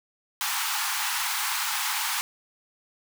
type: high-pass noise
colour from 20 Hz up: pink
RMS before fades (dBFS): -28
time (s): 0.41-2.21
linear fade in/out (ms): 0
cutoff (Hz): 800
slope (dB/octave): 96
effects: none